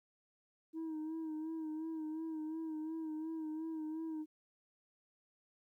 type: tone with vibrato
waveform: sine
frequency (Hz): 316.7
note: D#4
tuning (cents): +31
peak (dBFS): -36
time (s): 0.73-4.26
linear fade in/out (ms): 50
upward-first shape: sine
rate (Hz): 2.8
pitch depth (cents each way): 45
effects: tanh soft clip ceiling -38 dBFS + 13-bit